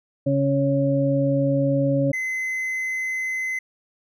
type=harmonic tone; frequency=138.59 Hz; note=C#3; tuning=in tune; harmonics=1 / 2 / 4; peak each=-22 / -22 / -22 dBFS; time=0.26-2.12 s; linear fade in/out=10 ms
type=tone; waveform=triangle; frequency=2047 Hz; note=C7; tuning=38 cents flat; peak=-22 dBFS; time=2.13-3.59 s; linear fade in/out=5 ms
effects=none